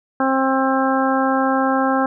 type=harmonic tone; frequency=265.7 Hz; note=C4; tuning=27 cents sharp; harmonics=1 / 2 / 3 / 4 / 5 / 6; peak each=-19 / -22 / -21 / -24 / -24 / -27 dBFS; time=0.2-2.06 s; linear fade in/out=2 ms; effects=none